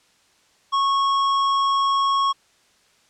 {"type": "tone with hard clipping", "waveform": "sine", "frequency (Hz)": 1100, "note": "C#6", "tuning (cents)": -14, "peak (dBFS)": -19, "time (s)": [0.72, 2.33], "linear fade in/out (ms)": 20, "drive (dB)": 10, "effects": ["white hiss -59 dBFS RMS until 3.09 s", "low-pass 7000 Hz 12 dB/octave"]}